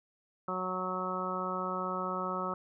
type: harmonic tone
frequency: 184.5 Hz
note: F#3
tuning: 5 cents flat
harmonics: 1 / 2 / 3 / 4 / 5 / 6 / 7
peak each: -40 / -41 / -40 / -44 / -42 / -39 / -36 dBFS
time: 0.48-2.54 s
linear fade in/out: 2 ms
effects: none